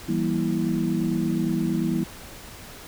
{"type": "tone cluster", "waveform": "sine", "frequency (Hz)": [165.4, 194.1, 236.6, 326.4], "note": ["E3", "G3", "A#3", "E4"], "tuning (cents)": [6, -17, 26, -17], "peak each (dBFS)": -27, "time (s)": [0.08, 2.04], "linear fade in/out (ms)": 10, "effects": ["pink hiss -42 dBFS RMS until 2.87 s"]}